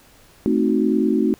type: chord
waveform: sine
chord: A diminished seventh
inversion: none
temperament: equal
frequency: 220 / 261.6 / 311.1 / 370 Hz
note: A3 / C4 / Eb4 / Gb4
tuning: 0 / 0 / 0 / 0 cents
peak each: -20 / -21 / -21 / -22 dBFS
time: 0.46-1.34 s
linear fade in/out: 0 ms
effects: pink hiss -51 dBFS RMS until 1.39 s